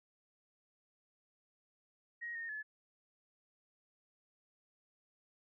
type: tone with pitch steps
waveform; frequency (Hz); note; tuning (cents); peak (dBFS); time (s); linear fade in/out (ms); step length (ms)
sine; 1885 / 1840 / 1719; A#6 / A#6 / A6; +19 / -23 / -41; -40; 2.21-2.63; 20; 140
effects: none